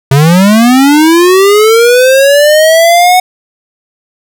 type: linear sweep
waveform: square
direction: up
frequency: 131.8 to 740 Hz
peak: -3 dBFS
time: 0.11-3.2 s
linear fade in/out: 5 ms
effects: none